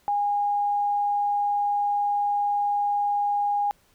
sine tone, 818 Hz, G#5, 26 cents flat, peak -21 dBFS, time 0.08-3.71 s, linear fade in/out 0 ms, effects pink hiss -62 dBFS RMS until 3.94 s

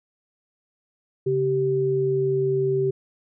sine tone pair together, 138.59 / 387.6 Hz, C#3 / G4, 0 / -20 cents, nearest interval octave + tritone, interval 1780 cents, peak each -26 / -20 dBFS, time 1.26-2.91 s, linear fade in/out 10 ms, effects none

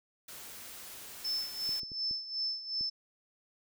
white noise, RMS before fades -47 dBFS, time 0.28-1.8 s, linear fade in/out 5 ms
sine tone with tremolo, 5274 Hz, E8, in tune, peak -30 dBFS, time 1.24-2.9 s, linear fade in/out 10 ms, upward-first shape sine, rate 2.7 Hz, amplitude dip 75%
clicks, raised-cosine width 3 ms, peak -37 dBFS, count 5, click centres 1.692 / 1.833 / 1.918 / 2.111 / 2.81 s
effects none

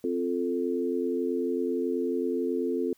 sine chord, F major, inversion second, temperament equal, 261.6 / 349.2 / 440 Hz, C4 / F4 / A4, 0 / 0 / 0 cents, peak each -30 dBFS, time 0.04-2.93 s, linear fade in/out 2 ms, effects white hiss -65 dBFS RMS until 2.97 s

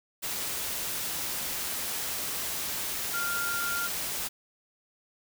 sine tone in noise, 1396.9 Hz, F6, in tune, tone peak -30 dBFS, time 3.13-3.88 s, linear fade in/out 20 ms, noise white, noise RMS -33 dBFS, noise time 0.22-4.29 s, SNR 0 dB, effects none

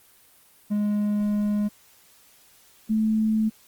triangle / sine tone pair in turn, 207.7 / 218.2 Hz, G#3 / A3, 0 / -14 cents, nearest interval minor second, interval 86 cents, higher second, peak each -19 dBFS, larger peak neither, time 0.7-1.69 / 2.89-3.5 s, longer first, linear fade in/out 20 ms, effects white hiss -56 dBFS RMS until 3.67 s + Opus 24 kbps

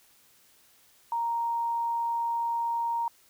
sine tone, 932.3 Hz, A#5, in tune, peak -26 dBFS, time 1.12-3.08 s, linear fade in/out 2 ms, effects white hiss -61 dBFS RMS until 3.29 s

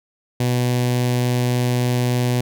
sawtooth tone with notch filter, 123.47 Hz, B2, in tune, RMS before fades -19 dBFS, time 0.4-2.41 s, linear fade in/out 5 ms, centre 1300 Hz, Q 1.5, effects none

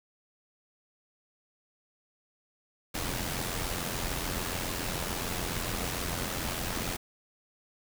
pink noise with amplitude modulation, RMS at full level -31 dBFS, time 2.94-6.97 s, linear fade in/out 10 ms, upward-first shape sine, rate 86.9 Hz, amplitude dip 55%, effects none

